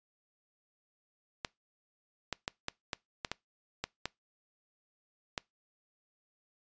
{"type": "clicks", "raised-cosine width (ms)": 0.2, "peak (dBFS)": -16, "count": 10, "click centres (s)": [1.448, 2.327, 2.479, 2.684, 2.932, 3.248, 3.316, 3.84, 4.056, 5.378], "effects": ["noise-tail reverb RT60 0.2 s tail -24 dB re dry", "resampled to 16000 Hz"]}